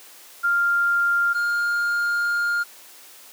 sine / triangle tone pair in turn, 1396.9 / 1409.1 Hz, F6 / F6, 0 / +15 cents, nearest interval unison, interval 15 cents, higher second, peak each -17 / -18 dBFS, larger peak first, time 0.43-1.34 / 1.34-2.64 s, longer second, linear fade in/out 20 ms, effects white hiss -46 dBFS RMS until 3.32 s + high-pass 300 Hz 12 dB/octave

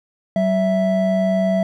triangle tone pair together, 190.1 / 659.3 Hz, F#3 / E5, +47 / 0 cents, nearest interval octave + minor seventh, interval 2153 cents, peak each -16 dBFS, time 0.36-1.63 s, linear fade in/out 2 ms, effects none

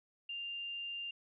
sine tone, 2794 Hz, F7, in tune, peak -39 dBFS, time 0.29-1.11 s, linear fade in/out 5 ms, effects none

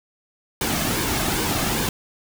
pink noise with flanger, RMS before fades -23 dBFS, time 0.61-1.89 s, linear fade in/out 2 ms, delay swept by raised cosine 1.5 to 2.13 ms, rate 2.5 Hz, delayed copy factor -0.5, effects none

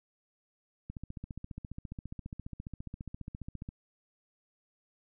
click train, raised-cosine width 5 ms, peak -28 dBFS, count 42, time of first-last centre 0.9-3.689 s, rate 14.7 Hz, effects none

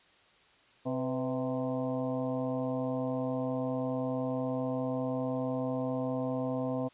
harmonic tone with a mistuned harmonic, 130 Hz, C3, 11 cents flat, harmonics 1 / 2 / 4 / 5 / 6 / 7 / 8, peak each -38 / -33 / -36 / -38 / -46 / -47 / -46 dBFS, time 0.85-6.89 s, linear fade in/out 20 ms, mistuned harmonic 4, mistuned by -52 cents, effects white hiss -62 dBFS RMS until 6.93 s + resampled to 8000 Hz

